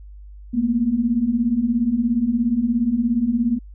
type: beating tone pair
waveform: sine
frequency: 223.5 / 240.5 Hz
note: A3 / B3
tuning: +27 / -46 cents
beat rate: 17 Hz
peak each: -22 / -18 dBFS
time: 0.53-3.59 s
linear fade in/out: 20 ms
effects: added 50 Hz sine -37 dBFS peak until 3.74 s